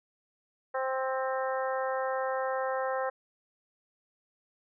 harmonic tone, 262.5 Hz, C4, 6 cents sharp, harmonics 2 / 3 / 4 / 5 / 6 / 7, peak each -31 / -35 / -37 / -39 / -41 / -42 dBFS, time 0.74-3.1 s, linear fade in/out 10 ms, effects none

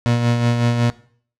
30% pulse tone with tremolo, 119.1 Hz, A#2, 38 cents sharp, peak -11 dBFS, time 0.06-0.9 s, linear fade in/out 0 ms, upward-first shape sine, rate 5.4 Hz, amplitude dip 45%, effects noise-tail reverb RT60 0.5 s tail -18 dB re dry + low-pass 6000 Hz 12 dB/octave

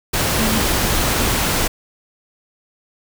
sine tone in noise, 221.1 Hz, A3, 9 cents sharp, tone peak -20 dBFS, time 0.38-0.59 s, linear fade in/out 10 ms, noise pink, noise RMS -18 dBFS, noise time 0.13-1.68 s, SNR -5 dB, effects none

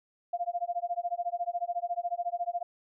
sine tone with tremolo, 698.5 Hz, F5, in tune, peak -26 dBFS, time 0.33-2.63 s, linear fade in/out 5 ms, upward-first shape sine, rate 14 Hz, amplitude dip 100%, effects none

